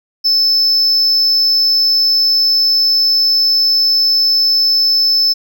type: tone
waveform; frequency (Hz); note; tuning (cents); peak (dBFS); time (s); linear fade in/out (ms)
triangle; 5260; E8; -5; -8; 0.24-5.34; 20
effects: none

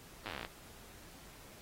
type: slowing click train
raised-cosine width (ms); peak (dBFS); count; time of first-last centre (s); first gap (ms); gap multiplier
0.3; -25; 15; 0.26-0.449; 9; 1.06
effects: pink hiss -56 dBFS RMS until 1.61 s + AAC 48 kbps

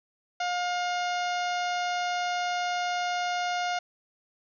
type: harmonic tone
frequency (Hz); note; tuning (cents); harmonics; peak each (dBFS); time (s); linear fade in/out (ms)
712; F5; +33; 1 / 2 / 3 / 4 / 5 / 6 / 7 / 8 / 9; -28 / -34 / -38 / -40 / -42 / -44 / -45 / -46 / -47; 0.4-3.79; 5
effects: none

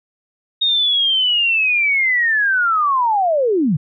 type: linear sweep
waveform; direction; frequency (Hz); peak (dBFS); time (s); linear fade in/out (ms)
sine; down; 3729 to 129.7; -13; 0.61-3.77; 10
effects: none

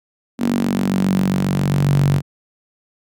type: tone with high-pass filter sweep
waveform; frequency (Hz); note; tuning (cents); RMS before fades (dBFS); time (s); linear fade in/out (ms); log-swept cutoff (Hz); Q
sawtooth; 47.4; F#1; +43; -17; 0.38-2.22; 50; 240 to 130; 6.2
effects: none

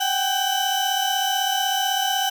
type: tone cluster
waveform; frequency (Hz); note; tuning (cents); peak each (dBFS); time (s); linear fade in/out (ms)
35% pulse; 760 / 796 / 3002; F#5 / G5 / F#7; +46 / +26 / +24; -23; 0-2.3; 10
effects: none

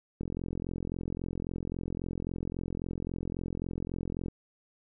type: click train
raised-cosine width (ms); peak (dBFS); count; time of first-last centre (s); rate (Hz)
3; -22; 179; 0.21-4.283; 43.7
effects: none

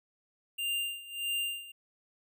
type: tone with tremolo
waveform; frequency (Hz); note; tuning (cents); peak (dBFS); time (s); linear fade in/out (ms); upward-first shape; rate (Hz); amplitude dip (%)
square; 2794; F7; 0; -30; 0.58-1.72; 10; sine; 1.6; 85
effects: none

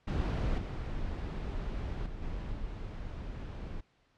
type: noise with level steps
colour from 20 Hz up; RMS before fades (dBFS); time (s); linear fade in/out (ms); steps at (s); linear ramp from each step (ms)
brown; -30 / -36 / -42 / -38 / -40; 0.07-3.81; 10; 0.58 / 2.06 / 2.22 / 2.52; 2
effects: pink hiss -70 dBFS RMS until 4.17 s + low-pass 4000 Hz 12 dB/octave

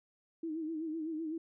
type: tone with vibrato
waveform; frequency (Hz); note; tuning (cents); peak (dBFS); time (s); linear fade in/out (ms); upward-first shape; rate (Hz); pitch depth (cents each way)
sine; 318.5; D#4; +41; -35; 0.43-1.38; 5; sine; 7.9; 74
effects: none

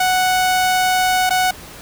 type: tone with dropouts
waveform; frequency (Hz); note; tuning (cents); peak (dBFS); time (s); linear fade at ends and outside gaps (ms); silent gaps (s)
sawtooth; 740; F#5; 0; -10; 0-1.51; 5; 1.295-1.305
effects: pink hiss -37 dBFS RMS until 1.81 s

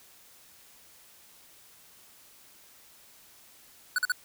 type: tone bursts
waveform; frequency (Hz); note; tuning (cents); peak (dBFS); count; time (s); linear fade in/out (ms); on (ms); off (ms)
square; 1480; F#6; 0; -24; 3; 3.96-4.12; 2; 24; 44
effects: white hiss -56 dBFS RMS until 4.24 s

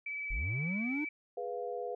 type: tone with vibrato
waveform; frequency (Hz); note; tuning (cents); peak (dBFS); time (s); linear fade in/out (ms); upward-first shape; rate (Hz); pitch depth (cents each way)
sine; 2300; D7; -37; -36; 0.06-1.09; 5; triangle; 18; 19
type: linear sweep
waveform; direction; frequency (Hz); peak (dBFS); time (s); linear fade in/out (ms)
triangle; up; 30.87 to 311.1; -31; 0.3-1.05; 10
type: chord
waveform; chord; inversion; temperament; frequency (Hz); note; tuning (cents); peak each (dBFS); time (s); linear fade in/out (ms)
sine; F diminished; first; equal; 415.3 / 493.9 / 698.5; Ab4 / Cb5 / F5; 0 / 0 / 0; -41 / -38 / -41; 1.37-1.95; 5
effects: none

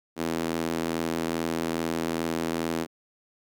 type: tone with high-pass filter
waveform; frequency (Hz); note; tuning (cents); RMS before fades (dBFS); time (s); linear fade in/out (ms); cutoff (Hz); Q
sawtooth; 82.41; E2; 0; -29; 0.16-2.87; 50; 280; 1.7
effects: none

